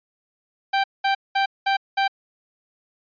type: tone bursts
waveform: sawtooth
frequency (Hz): 784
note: G5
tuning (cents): 0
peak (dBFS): -14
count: 5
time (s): 0.73-2.08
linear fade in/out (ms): 10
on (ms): 110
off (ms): 200
effects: resampled to 11025 Hz